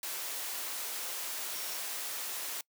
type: tone in noise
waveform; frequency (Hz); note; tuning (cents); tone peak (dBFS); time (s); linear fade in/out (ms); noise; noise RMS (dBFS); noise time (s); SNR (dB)
sine; 5560; F8; -9; -46; 1.55-1.77; 2; white; -38; 0.03-2.61; -11
effects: noise-tail reverb RT60 0.1 s tail -25 dB re dry + high-pass 400 Hz 12 dB/octave